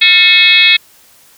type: tone with frequency modulation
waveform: sine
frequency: 2960 Hz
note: F#7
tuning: in tune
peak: -4 dBFS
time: 0.01-0.77 s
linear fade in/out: 10 ms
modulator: 392 Hz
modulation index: 2.4
effects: white hiss -45 dBFS RMS until 1.37 s